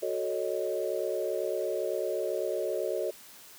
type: chord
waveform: sine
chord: D# half-diminished seventh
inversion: first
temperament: equal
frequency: 370 / 440 / 554.4 / 622.3 Hz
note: F#4 / A4 / C#5 / D#5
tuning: 0 / 0 / 0 / 0 cents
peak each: -34 dBFS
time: 0.02-3.11 s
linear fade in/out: 10 ms
effects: white hiss -51 dBFS RMS until 3.58 s + high-pass 100 Hz 12 dB/octave